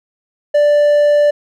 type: tone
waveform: triangle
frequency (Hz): 587.3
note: D5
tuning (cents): 0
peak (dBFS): -6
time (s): 0.54-1.31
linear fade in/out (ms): 10
effects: none